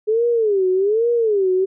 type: tone with vibrato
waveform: sine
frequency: 419.3 Hz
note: G#4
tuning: 17 cents sharp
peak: -14 dBFS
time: 0.07-1.66 s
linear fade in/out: 20 ms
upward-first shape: sine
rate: 1.2 Hz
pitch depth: 220 cents each way
effects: none